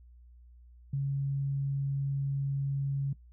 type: tone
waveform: sine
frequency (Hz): 138.59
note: C#3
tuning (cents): 0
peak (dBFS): -28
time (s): 0.93-3.13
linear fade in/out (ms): 5
effects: noise-tail reverb RT60 0.1 s tail -19 dB re dry + added 60 Hz sine -52 dBFS peak until 3.32 s